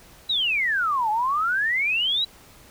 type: exponential two-way sweep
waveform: sine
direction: down then up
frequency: 3984 to 832 to 3984 Hz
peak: -20 dBFS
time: 0.29-2.25 s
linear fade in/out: 10 ms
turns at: 1.1 s
effects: pink hiss -50 dBFS RMS until 2.7 s